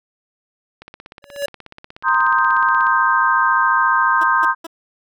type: click train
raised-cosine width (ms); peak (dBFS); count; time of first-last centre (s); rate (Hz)
0.3; -21; 35; 0.82-2.868; 16.6
type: tone with exponential growth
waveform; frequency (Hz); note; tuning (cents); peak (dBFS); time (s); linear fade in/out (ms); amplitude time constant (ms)
square; 568; C#5; +42; -17; 1.22-1.46; 5; 51
type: chord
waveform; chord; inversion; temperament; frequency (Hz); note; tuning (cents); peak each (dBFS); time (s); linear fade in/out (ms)
sine; C minor seventh; third; equal; 932.3 / 1046.5 / 1244.5 / 1568; Bb5 / C6 / Eb6 / G6; 0 / 0 / 0 / 0; -20 / -17 / -19 / -17; 2.03-4.55; 50
type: tone bursts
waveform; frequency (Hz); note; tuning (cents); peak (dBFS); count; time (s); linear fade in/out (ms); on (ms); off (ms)
15% pulse; 330.2; E4; +3; -22; 3; 4.21-4.668; 5; 26; 190
effects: none